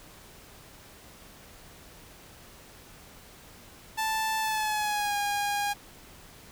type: tone with pitch glide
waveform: sawtooth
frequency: 880 to 816.3 Hz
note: A5 to G#5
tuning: 0 to -30 cents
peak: -23 dBFS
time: 3.97-5.74 s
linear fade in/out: 20 ms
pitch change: -130 cents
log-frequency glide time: 4.4-5.16 s
effects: pink hiss -51 dBFS RMS until 6.51 s